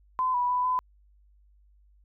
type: tone with pitch steps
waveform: sine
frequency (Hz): 1021 / 981 / 993 / 1009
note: C6 / B5 / B5 / B5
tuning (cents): -43 / -12 / +9 / +37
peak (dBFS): -23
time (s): 0.19-0.79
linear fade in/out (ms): 0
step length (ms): 150
effects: added 50 Hz sine -57 dBFS peak until 2.04 s